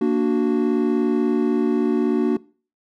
triangle chord, Bb augmented, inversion none, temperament equal, 233.1 / 293.7 / 370 Hz, Bb3 / D4 / F#4, 0 / 0 / 0 cents, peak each -19 dBFS, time 0.01-2.37 s, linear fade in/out 5 ms, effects noise-tail reverb RT60 0.4 s tail -22 dB re dry

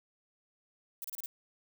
violet noise bursts, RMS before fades -40 dBFS, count 5, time 1.02-1.259 s, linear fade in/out 0 ms, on 23 ms, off 31 ms, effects none

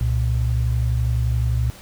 sine tone pair together, 66 / 117.7 Hz, C2 / A#2, +16 / +17 cents, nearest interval minor seventh, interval 1001 cents, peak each -20 dBFS, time 0.01-1.7 s, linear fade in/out 0 ms, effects pink hiss -43 dBFS RMS until 1.81 s

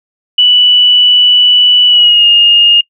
sine tone with pitch glide, 2962 to 2840 Hz, F#7 to F7, +1 to +28 cents, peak -3 dBFS, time 0.38-2.81 s, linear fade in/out 5 ms, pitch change -73 cents, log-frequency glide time 1.87-2.26 s, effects noise-tail reverb RT60 0.1 s tail -22 dB re dry

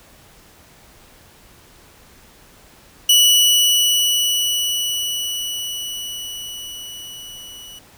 sawtooth tone with level ramp, 2947 Hz, F#7, 8 cents flat, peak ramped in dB -6 to -33 dBFS, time 3.09-7.79 s, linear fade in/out 5 ms, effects pink hiss -48 dBFS RMS until 7.97 s

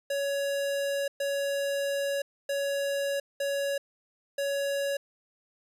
square tone bursts at uneven times, 560 Hz, C#5, 18 cents sharp, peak -28 dBFS, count 5, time 0.1-1.08 / 1.2-2.22 / 2.49-3.2 / 3.4-3.78 / 4.38-4.97 s, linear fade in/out 5 ms, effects resampled to 32000 Hz

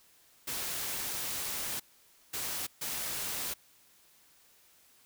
white noise bursts at uneven times, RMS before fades -36 dBFS, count 3, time 0.47-1.8 / 2.33-2.67 / 2.81-3.54 s, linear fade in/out 10 ms, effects white hiss -63 dBFS RMS until 5.05 s

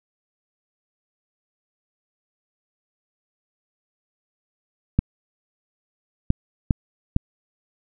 clicks, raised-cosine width 5 ms, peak -4 dBFS, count 4, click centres 4.99 / 6.304 / 6.708 / 7.164 s, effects none

